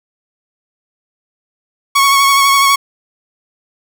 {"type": "tone with vibrato", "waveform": "sawtooth", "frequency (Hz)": 1108, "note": "C#6", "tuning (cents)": -1, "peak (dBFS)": -4, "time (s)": [1.95, 2.76], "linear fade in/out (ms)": 10, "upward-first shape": "sine", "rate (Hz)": 12, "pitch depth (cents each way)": 24, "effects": []}